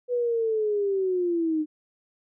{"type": "linear sweep", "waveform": "sine", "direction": "down", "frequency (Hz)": [495.3, 302.5], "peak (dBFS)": -22, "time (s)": [0.08, 1.66], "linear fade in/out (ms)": 50, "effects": []}